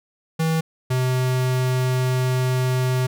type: tone pair in turn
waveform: square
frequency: 161.3 / 128.02 Hz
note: E3 / C3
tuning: -37 / -37 cents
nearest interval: major third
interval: 400 cents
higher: first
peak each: -19 dBFS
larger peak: neither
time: 0.39-0.61 / 0.9-3.07 s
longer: second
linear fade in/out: 10 ms
effects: none